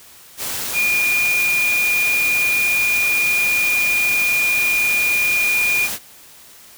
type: tone in noise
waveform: sine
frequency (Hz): 2427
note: D#7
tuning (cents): -44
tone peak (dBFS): -15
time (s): 0.73-5.89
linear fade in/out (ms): 50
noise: white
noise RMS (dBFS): -25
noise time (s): 0.37-5.99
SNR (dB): +7
effects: white hiss -44 dBFS RMS until 6.77 s